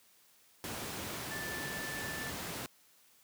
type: tone in noise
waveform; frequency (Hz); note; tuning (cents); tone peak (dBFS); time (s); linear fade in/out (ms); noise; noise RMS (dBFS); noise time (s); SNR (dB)
sine; 1760; A6; 0; -41; 1.31-2.3; 0; pink; -40; 0.64-2.66; -4
effects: white hiss -65 dBFS RMS until 3.23 s + high-pass 100 Hz 12 dB/octave